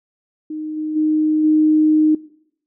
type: tone with level steps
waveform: sine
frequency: 308.9 Hz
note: D#4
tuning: 12 cents flat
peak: -24 / -21 / -14 / -11 dBFS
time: 0.5-2.15 s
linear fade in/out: 5 ms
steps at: 0.76 / 0.95 / 1.43 s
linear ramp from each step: 20 ms
effects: noise-tail reverb RT60 0.7 s tail -20 dB re dry